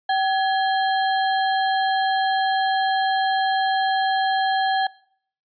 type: tone with sample-and-hold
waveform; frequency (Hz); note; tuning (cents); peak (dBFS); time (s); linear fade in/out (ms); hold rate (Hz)
sine; 768; G5; -36; -17; 0.09-4.87; 5; 2450
effects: noise-tail reverb RT60 0.6 s tail -23 dB re dry + resampled to 11025 Hz